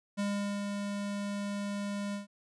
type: tone with ADSR envelope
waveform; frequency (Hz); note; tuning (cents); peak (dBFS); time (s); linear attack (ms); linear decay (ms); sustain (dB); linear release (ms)
square; 202.4; G#3; -44; -30; 0.17-2.27; 25; 410; -4; 130
effects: resampled to 24000 Hz